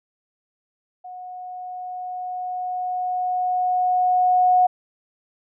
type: tone with level ramp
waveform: sine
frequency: 730 Hz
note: F#5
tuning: 24 cents flat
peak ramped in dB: -34 to -12 dBFS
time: 1.04-4.67 s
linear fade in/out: 10 ms
effects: none